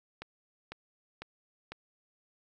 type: click train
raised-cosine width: 0.3 ms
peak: -25 dBFS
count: 4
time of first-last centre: 0.22-1.72 s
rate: 2 Hz
effects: none